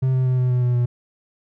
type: tone with pitch steps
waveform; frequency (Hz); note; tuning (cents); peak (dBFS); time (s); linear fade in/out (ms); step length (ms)
triangle; 130.81 / 129.23 / 127.67 / 126.14 / 124.61 / 123.11 / 121.63; C3 / C3 / C3 / B2 / B2 / B2 / B2; 0 / -21 / -42 / +37 / +16 / -5 / -26; -14; 0.02-0.86; 10; 120
effects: none